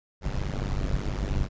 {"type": "noise with amplitude modulation", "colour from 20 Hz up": "brown", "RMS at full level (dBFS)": -24, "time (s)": [0.21, 1.49], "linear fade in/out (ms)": 50, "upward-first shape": "sine", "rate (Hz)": 98.4, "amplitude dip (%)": 100, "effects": ["resampled to 16000 Hz"]}